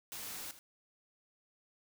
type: noise with echo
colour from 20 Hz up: white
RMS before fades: -44 dBFS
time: 0.12-0.51 s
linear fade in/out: 0 ms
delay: 80 ms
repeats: 1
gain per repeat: -13 dB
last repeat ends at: 0.59 s
effects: none